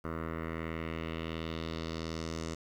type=tone with low-pass filter sweep; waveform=10% pulse; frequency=81.4 Hz; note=E2; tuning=21 cents flat; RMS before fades=-38 dBFS; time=0.04-2.55 s; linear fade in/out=10 ms; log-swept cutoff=1400 to 6900 Hz; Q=2.1; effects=10-bit